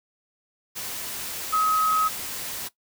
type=tone in noise; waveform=sine; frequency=1271 Hz; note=D#6; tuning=36 cents sharp; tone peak=-19 dBFS; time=1.52-2.09 s; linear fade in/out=20 ms; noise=white; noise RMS=-33 dBFS; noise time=0.75-2.69 s; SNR=+11 dB; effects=noise-tail reverb RT60 0.1 s tail -17 dB re dry